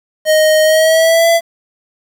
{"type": "tone with pitch glide", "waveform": "square", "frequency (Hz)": [622.3, 670.8], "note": ["D#5", "E5"], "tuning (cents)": [0, 30], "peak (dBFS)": -8, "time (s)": [0.25, 1.41], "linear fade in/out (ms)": 50, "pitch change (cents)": 130, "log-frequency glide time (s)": [0.63, 1.29], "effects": ["7-bit"]}